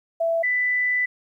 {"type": "tone pair in turn", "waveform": "sine", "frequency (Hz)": [664, 1989.8], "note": ["E5", "B6"], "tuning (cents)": [12, 12], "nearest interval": "octave + perfect fifth", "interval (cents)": 1900, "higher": "second", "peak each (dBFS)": -19, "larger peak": "neither", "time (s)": [[0.2, 0.43], [0.43, 1.06]], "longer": "second", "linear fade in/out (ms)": 10, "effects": ["10-bit"]}